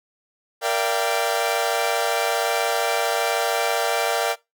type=chord; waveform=sawtooth; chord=G minor seventh; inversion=first; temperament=equal with one note detuned; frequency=466.2 / 587.3 / 682.9 / 784 Hz; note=Bb4 / D5 / F5 / G5; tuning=0 / 0 / -39 / 0 cents; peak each=-22 dBFS; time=0.61-4.36 s; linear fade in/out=50 ms; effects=noise-tail reverb RT60 0.2 s tail -20 dB re dry